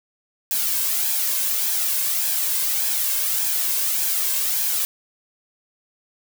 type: noise with flanger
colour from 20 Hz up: blue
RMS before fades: -22 dBFS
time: 0.51-4.85 s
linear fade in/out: 0 ms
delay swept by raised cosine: 1.2 to 1.91 ms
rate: 1.7 Hz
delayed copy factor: +0.5
effects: none